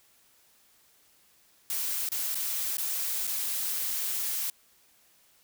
blue noise with dropouts, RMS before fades -31 dBFS, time 1.7-4.5 s, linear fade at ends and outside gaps 1 ms, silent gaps 2.089-2.118 / 2.346-2.354 / 2.77-2.782 / 3.27-3.275 s, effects white hiss -63 dBFS RMS until 5.43 s

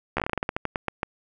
slowing click train, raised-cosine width 0.5 ms, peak -10 dBFS, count 16, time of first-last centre 0.17-1.031 s, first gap 13 ms, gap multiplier 1.19, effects none

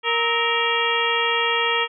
harmonic tone with a mistuned harmonic, 466.2 Hz, A#4, in tune, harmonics 1 / 2 / 3 / 4 / 5 / 6 / 7, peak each -26 / -26 / -26 / -26 / -26 / -26 / -26 dBFS, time 0.03-1.88 s, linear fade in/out 50 ms, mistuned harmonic 3, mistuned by -140 cents, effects none

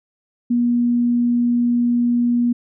sine tone, 240.2 Hz, B3, 48 cents flat, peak -14 dBFS, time 0.5-2.53 s, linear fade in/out 10 ms, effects none

